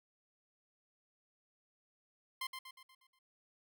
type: tone with echo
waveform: 15% pulse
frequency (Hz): 1046.5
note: C6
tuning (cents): 0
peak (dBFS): -31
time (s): 2.41-2.47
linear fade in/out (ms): 5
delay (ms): 120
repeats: 6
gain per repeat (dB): -6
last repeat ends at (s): 3.19
effects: none